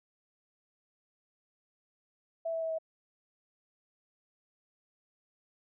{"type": "tone with pitch steps", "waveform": "sine", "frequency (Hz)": [659.3, 654, 648.7, 643.5], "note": ["E5", "E5", "E5", "E5"], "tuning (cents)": [0, -14, -28, -42], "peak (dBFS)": -31, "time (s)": [2.45, 2.786], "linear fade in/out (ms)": 10, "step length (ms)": 84, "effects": []}